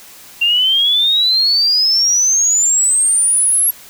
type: exponential sweep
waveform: sine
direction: up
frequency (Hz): 2753 to 11420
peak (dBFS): -10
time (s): 0.41-3.71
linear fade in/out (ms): 10
effects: white hiss -39 dBFS RMS until 3.89 s